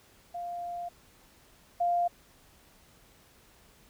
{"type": "tone pair in turn", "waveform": "sine", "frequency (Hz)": [698.5, 698.5], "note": ["F5", "F5"], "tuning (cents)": [0, 0], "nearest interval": "unison", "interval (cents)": 0, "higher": "neither", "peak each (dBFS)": [-34, -24], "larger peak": "second", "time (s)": [[0.34, 0.89], [1.8, 2.08]], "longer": "first", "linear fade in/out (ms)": 10, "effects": ["pink hiss -60 dBFS RMS until 3.89 s"]}